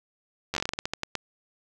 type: slowing click train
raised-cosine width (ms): 0.2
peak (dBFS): -11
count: 14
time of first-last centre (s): 0.54-1.153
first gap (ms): 11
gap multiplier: 1.22
effects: none